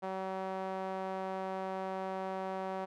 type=tone with band-pass filter; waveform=sawtooth; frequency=189.7 Hz; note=F#3; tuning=43 cents sharp; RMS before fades=-38 dBFS; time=0.02-2.86 s; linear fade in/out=20 ms; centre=740 Hz; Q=1.6; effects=none